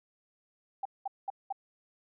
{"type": "tone bursts", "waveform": "sine", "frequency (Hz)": 784, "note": "G5", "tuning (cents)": 0, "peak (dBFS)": -31, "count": 4, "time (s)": [0.83, 1.526], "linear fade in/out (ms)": 5, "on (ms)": 24, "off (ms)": 200, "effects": []}